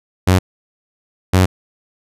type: tone bursts at uneven times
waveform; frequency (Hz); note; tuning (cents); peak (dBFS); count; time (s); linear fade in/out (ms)
sawtooth; 92.5; F#2; 0; -5; 2; 0.27-0.39 / 1.33-1.46; 10
effects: resampled to 32000 Hz